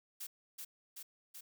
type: noise with echo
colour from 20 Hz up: blue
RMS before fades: -44 dBFS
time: 0.2-0.27 s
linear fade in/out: 10 ms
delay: 380 ms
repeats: 3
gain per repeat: -2 dB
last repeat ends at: 1.41 s
effects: none